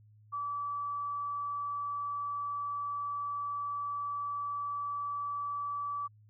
sine tone, 1153 Hz, D6, 32 cents flat, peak -33 dBFS, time 0.32-6.08 s, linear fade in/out 20 ms, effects added 106 Hz sine -57 dBFS peak until 6.29 s

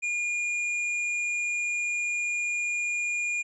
triangle tone with hard clipping, 2425 Hz, D#7, 45 cents flat, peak -28 dBFS, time 0.02-3.43 s, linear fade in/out 20 ms, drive 12 dB, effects resampled to 22050 Hz

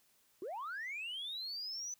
sine linear sweep, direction up, 329.6 to 6070 Hz, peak -38 dBFS, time 0.42-1.94 s, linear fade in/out 2 ms, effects tanh soft clip ceiling -37 dBFS + white hiss -71 dBFS RMS until 1.99 s

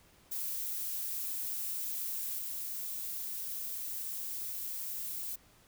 violet noise with level steps, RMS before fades -37 / -39 dBFS, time 0.31-5.36 s, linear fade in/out 10 ms, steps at 2.38 s, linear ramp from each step 5 ms, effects pink hiss -63 dBFS RMS until 5.67 s

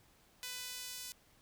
sawtooth tone with high-pass filter sweep, 498.4 Hz, B4, 16 cents sharp, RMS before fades -45 dBFS, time 0.43-1.12 s, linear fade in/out 0 ms, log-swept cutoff 2800 to 4800 Hz, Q 0.77, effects pink hiss -67 dBFS RMS until 1.41 s

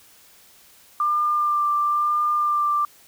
sine tone with vibrato, 1191 Hz, D6, 24 cents sharp, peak -18 dBFS, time 1-2.85 s, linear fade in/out 2 ms, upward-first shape sine, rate 1 Hz, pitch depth 16 cents each way, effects white hiss -52 dBFS RMS until 3.07 s

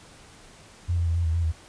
sine tone with pitch steps, 87 / 85.2 / 82.9 / 85.5 / 80.7 / 84.7 / 80.4 Hz, F2 / F2 / E2 / F2 / E2 / E2 / E2, -6 / -42 / +10 / -36 / -36 / +48 / -43 cents, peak -21 dBFS, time 0.88-1.524 s, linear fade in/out 20 ms, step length 92 ms, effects pink hiss -50 dBFS RMS until 1.68 s + resampled to 22050 Hz

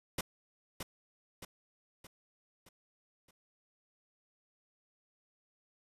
pink noise with echo, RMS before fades -35 dBFS, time 0.18-0.21 s, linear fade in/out 5 ms, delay 620 ms, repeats 5, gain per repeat -6 dB, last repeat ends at 3.31 s, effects resampled to 32000 Hz

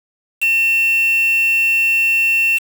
sine tone with quantisation, 2700 Hz, E7, 41 cents sharp, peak -12 dBFS, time 0.41-2.59 s, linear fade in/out 20 ms, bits 4, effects none

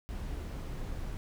brown noise, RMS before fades -38 dBFS, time 0.09-1.17 s, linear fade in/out 0 ms, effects none

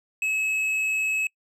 sine tone with tanh clipping, 2578 Hz, E7, 39 cents flat, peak -24 dBFS, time 0.22-1.27 s, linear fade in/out 2 ms, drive 7 dB, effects noise-tail reverb RT60 0.1 s tail -26 dB re dry

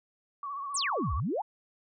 sine tone with vibrato, 1122 Hz, C#6, 21 cents sharp, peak -34 dBFS, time 0.43-1.2 s, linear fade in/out 2 ms, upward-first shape triangle, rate 15 Hz, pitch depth 72 cents each way
sine exponential two-way sweep, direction down then up, 9930 to 59.1 to 946 Hz, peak -28 dBFS, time 0.74-1.42 s, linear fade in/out 10 ms, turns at 1.14 s
effects none

